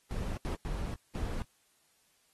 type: noise bursts at uneven times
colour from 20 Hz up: brown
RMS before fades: -35 dBFS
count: 4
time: 0.11-0.37 / 0.45-0.55 / 0.65-0.94 / 1.15-1.42 s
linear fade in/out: 0 ms
effects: white hiss -70 dBFS RMS until 2.33 s + AAC 32 kbps